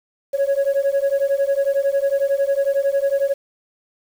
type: beating tone pair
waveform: sine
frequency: 549 / 560 Hz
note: C#5 / C#5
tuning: -17 / +18 cents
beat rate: 11 Hz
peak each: -17 dBFS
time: 0.33-3.34 s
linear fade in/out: 20 ms
effects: tanh soft clip ceiling -13 dBFS + 7-bit